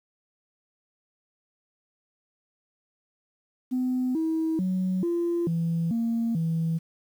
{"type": "tone with pitch steps", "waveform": "sine", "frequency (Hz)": [253.8, 321.3, 185.6, 343.1, 166.5, 230.4, 163.7], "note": ["B3", "E4", "F#3", "F4", "E3", "A#3", "E3"], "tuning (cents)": [47, -44, 6, -31, 18, -20, -12], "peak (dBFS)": -22, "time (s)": [3.71, 6.79], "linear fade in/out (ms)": 20, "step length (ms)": 440, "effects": ["tanh soft clip ceiling -20 dBFS", "9-bit"]}